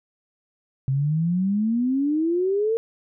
sine exponential sweep, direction up, 130.81 to 461.5 Hz, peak -19 dBFS, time 0.88-2.77 s, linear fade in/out 0 ms, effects none

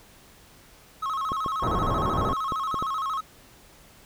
triangle tone with vibrato, 1179 Hz, D6, 6 cents sharp, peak -24 dBFS, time 1.02-3.21 s, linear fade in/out 10 ms, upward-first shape square, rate 13 Hz, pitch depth 140 cents each way
clicks, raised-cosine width 2 ms, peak -18 dBFS, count 9, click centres 1.319 / 1.462 / 1.747 / 2.185 / 2.22 / 2.332 / 2.522 / 2.743 / 2.825 s
pink low-pass noise, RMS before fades -27 dBFS, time 1.62-2.33 s, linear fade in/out 5 ms, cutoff 1200 Hz, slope 24 dB/octave
effects pink hiss -53 dBFS RMS until 4.05 s

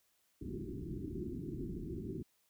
white low-pass noise, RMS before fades -42 dBFS, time 0.41-2.23 s, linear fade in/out 10 ms, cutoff 390 Hz, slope 96 dB/octave, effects white hiss -75 dBFS RMS until 2.49 s

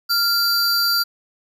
square tone pair together, 1390 / 4675 Hz, F6 / D8, -9 / -9 cents, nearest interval octave + major sixth, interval 2100 cents, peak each -22 / -18 dBFS, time 0.09-1.04 s, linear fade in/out 20 ms, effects none

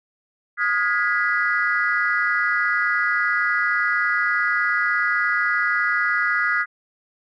sine chord, F half-diminished seventh, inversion third, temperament equal with one note detuned, 1244.5 / 1432 / 1661.2 / 1975.5 Hz, Eb6 / F6 / Ab6 / Cb7, 0 / +43 / 0 / 0 cents, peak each -25 / -22 / -23 / -23 dBFS, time 0.57-6.66 s, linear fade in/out 50 ms, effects tanh soft clip ceiling -9 dBFS

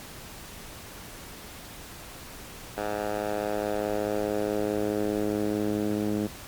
10% pulse tone with band-pass filter sweep, 104.7 Hz, G#2, 15 cents sharp, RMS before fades -28 dBFS, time 2.77-6.27 s, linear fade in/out 5 ms, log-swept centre 860 to 250 Hz, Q 1.3, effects pink hiss -43 dBFS RMS until 6.47 s + MP3 96 kbps

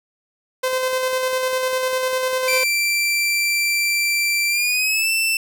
sawtooth tone with tremolo, 515 Hz, C5, 28 cents flat, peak -14 dBFS, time 0.63-2.64 s, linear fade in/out 10 ms, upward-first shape square, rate 10 Hz, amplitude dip 30%
sawtooth tone with pitch glide, 2349 to 2667 Hz, D7 to E7, 0 to +20 cents, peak -14 dBFS, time 2.48-5.37 s, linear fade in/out 2 ms, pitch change +220 cents, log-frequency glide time 4.48-5.1 s
effects none

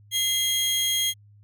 sawtooth tone pair together, 2052 / 3257 Hz, C7 / G#7, -34 / -34 cents, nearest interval minor sixth, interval 800 cents, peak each -29 / -19 dBFS, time 0.11-1.14 s, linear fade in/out 50 ms, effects added 103 Hz sine -50 dBFS peak until 1.43 s

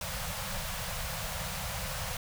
pink band-stop noise, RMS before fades -36 dBFS, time 0.01-2.17 s, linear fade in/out 2 ms, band 200 to 490 Hz, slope 96 dB/octave, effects none

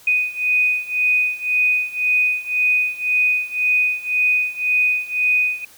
sine beating tone pair, 2489 / 2490.9 Hz, D#7 / D#7, 0 / +1 cents, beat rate 1.9 Hz, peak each -18 / -20 dBFS, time 0.07-5.65 s, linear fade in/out 5 ms, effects white hiss -47 dBFS RMS until 5.77 s

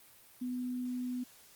sine tone, 249.4 Hz, B3, 17 cents sharp, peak -34 dBFS, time 0.41-1.24 s, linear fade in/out 10 ms, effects white hiss -59 dBFS RMS until 1.55 s + Opus 32 kbps

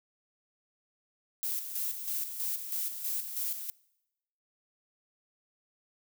violet noise with tremolo, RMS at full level -33 dBFS, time 1.43-3.7 s, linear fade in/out 0 ms, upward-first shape square, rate 3.1 Hz, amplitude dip 55%, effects noise-tail reverb RT60 0.9 s tail -23 dB re dry

